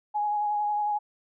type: tone with vibrato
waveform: sine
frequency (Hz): 834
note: G#5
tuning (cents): +7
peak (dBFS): -24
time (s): 0.14-0.99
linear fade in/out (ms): 20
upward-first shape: sine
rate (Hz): 11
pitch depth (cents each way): 18
effects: none